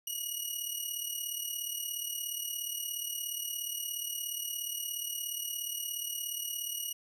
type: tone with amplitude modulation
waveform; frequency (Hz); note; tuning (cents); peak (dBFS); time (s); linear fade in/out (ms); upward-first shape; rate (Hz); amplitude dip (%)
10% pulse; 2902; F#7; -34; -24; 0.07-6.93; 5; sine; 37; 60
effects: none

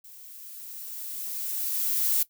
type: noise with level ramp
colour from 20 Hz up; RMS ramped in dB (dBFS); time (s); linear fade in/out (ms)
violet; -48 to -23; 0.04-2.23; 5
effects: noise-tail reverb RT60 0.1 s tail -17 dB re dry

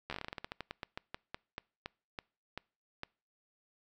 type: slowing click train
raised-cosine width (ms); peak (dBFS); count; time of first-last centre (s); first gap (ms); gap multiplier
0.3; -23; 24; 0.1-3.034; 12; 1.18
effects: noise-tail reverb RT60 0.4 s tail -26 dB re dry

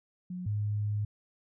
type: tone pair in turn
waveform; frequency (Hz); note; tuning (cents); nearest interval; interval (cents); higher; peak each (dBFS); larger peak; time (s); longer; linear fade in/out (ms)
sine; 180.8 / 104.38; F#3 / G#2; -40 / +9; minor seventh; 951; first; -35 / -28; second; 0.3-0.46 / 0.46-1.05; second; 5
effects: none

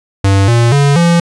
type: tone with pitch steps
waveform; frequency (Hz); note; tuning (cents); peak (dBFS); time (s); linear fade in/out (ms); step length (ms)
square; 98 / 117.9 / 141.83 / 170.63; G2 / A#2 / C#3 / F3; 0 / +20 / +40 / -40; -7; 0.24-1.2; 5; 240
effects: resampled to 22050 Hz

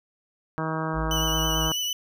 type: harmonic tone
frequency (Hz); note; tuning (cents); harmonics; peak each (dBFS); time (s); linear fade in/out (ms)
159.2; D#3; +40; 1 / 2 / 3 / 4 / 5 / 6 / 7 / 8 / 9 / 10; -30 / -33 / -36 / -35 / -38 / -35 / -35 / -36 / -41 / -39; 0.58-1.72; 0
type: tone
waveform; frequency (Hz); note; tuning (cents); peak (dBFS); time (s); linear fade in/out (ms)
triangle; 54.6; A1; -13; -26; 0.93-1.72; 50
type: tone with vibrato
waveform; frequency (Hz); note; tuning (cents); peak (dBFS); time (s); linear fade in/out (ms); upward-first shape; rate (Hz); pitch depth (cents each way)
30% pulse; 2974; F#7; +8; -23; 1.11-1.93; 2; sine; 9.1; 23
effects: none

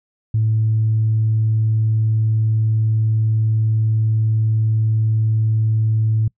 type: tone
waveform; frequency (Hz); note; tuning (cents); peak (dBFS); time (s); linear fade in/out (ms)
sine; 110; A2; 0; -13; 0.34-6.28; 5
effects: noise-tail reverb RT60 0.1 s tail -26 dB re dry + tanh soft clip ceiling -9 dBFS

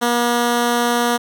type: tone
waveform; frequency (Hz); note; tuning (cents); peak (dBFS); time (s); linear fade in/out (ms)
10% pulse; 239.3; A#3; +46; -7; 0.01-1.18; 20
effects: none

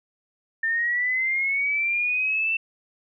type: linear sweep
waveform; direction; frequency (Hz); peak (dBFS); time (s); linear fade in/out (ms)
sine; up; 1791 to 2683; -21; 0.63-2.57; 5
effects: none

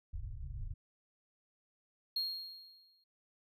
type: low-pass noise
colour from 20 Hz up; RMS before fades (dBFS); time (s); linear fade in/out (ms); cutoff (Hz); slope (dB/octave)
pink; -42; 0.13-0.74; 5; 130; 96
type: tone with exponential decay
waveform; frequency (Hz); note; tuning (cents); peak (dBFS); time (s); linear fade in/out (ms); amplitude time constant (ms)
triangle; 4258; C8; +30; -30; 2.16-3.04; 5; 190
effects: none

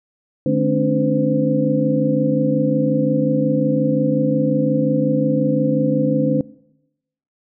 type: tone cluster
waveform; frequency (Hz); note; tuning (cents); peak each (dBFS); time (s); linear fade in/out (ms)
sine; 151 / 215.4 / 268.7 / 294.3 / 512; D3 / A3 / C4 / D4 / C5; +48 / -37 / +46 / +4 / -38; -21; 0.46-6.41; 2
effects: noise-tail reverb RT60 0.9 s tail -22 dB re dry

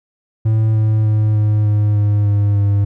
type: tone with pitch steps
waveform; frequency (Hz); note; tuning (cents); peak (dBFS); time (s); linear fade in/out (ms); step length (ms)
triangle; 110 / 108.67 / 107.36 / 106.07 / 104.79 / 103.53 / 102.28 / 101.05; A2 / A2 / A2 / G#2 / G#2 / G#2 / G#2 / G#2; 0 / -21 / -42 / +37 / +16 / -5 / -26 / -47; -9; 0.45-2.85; 10; 300
effects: none

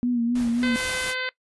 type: tone with vibrato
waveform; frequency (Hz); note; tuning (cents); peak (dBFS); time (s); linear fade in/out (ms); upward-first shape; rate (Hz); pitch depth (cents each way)
sine; 239.4; A#3; +46; -20; 0.03-0.76; 0; sine; 3.7; 51
type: noise with tremolo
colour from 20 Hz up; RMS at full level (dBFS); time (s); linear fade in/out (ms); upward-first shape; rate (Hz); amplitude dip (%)
pink; -38; 0.35-1.11; 5; triangle; 4.1; 50
type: harmonic tone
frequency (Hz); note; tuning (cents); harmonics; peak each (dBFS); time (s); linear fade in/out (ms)
511; C5; -41; 1 / 2 / 3 / 4 / 5 / 6 / 7 / 8 / 9; -35 / -39 / -30 / -30 / -38 / -38 / -38 / -42 / -41; 0.63-1.29; 0
type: noise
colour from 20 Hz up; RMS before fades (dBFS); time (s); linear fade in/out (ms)
white; -31; 0.73-1.15; 50
effects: noise-tail reverb RT60 0.1 s tail -20 dB re dry + resampled to 24000 Hz

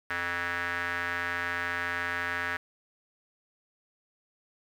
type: tone with band-pass filter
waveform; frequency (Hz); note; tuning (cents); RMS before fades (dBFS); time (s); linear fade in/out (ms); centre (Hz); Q
square; 87.1; F2; -4; -32; 0.1-2.57; 5; 1700; 4.3
effects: 9-bit

